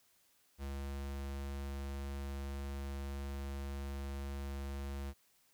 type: tone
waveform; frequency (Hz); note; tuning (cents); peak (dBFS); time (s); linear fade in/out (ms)
square; 69.3; C#2; 0; -40; 0.58-5.14; 50
effects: white hiss -71 dBFS RMS until 5.53 s